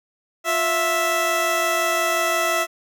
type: tone pair together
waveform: 15% pulse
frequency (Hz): 352.5 / 659.3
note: F4 / E5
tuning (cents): +16 / 0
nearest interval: major seventh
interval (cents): 1084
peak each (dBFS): -21 / -13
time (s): 0.44-2.67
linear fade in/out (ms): 50
effects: none